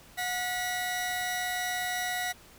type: tone pair together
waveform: sawtooth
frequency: 727.5 / 1941 Hz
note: F#5 / B6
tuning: -29 / -31 cents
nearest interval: octave + perfect fourth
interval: 1698 cents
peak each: -29 / -29 dBFS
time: 0.17-2.33 s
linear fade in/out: 20 ms
effects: pink hiss -54 dBFS RMS until 2.58 s